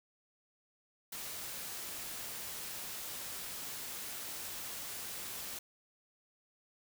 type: noise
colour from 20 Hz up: white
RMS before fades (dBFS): -43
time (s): 1.12-5.59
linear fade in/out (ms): 5
effects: none